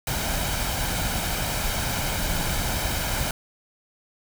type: noise with comb filter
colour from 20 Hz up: pink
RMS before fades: -26 dBFS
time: 0.07-3.31 s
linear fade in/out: 2 ms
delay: 1.3 ms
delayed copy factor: +0.5
effects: none

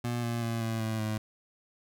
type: tone with pitch steps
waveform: 25% pulse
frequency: 120 / 117.6 / 115.24 / 112.94 / 110.68 / 108.46 Hz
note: B2 / A#2 / A#2 / A2 / A2 / A2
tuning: -49 / +16 / -19 / +46 / +11 / -24 cents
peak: -26 dBFS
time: 0.04-1.18 s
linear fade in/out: 5 ms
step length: 190 ms
effects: none

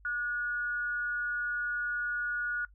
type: tone with amplitude modulation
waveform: sine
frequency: 1450 Hz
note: F#6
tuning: 35 cents flat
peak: -28 dBFS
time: 0.05-2.65 s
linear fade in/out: 2 ms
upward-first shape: sine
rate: 269 Hz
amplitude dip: 45%
effects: noise-tail reverb RT60 0.1 s tail -20 dB re dry + added 50 Hz sine -55 dBFS peak until 2.74 s

